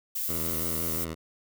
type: noise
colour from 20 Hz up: violet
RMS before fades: -31 dBFS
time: 0.15-1.05 s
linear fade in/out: 10 ms
type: tone with vibrato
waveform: 10% pulse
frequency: 82.41 Hz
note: E2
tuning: in tune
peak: -25 dBFS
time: 0.28-1.15 s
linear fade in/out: 20 ms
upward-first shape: triangle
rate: 5.8 Hz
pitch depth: 63 cents each way
effects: none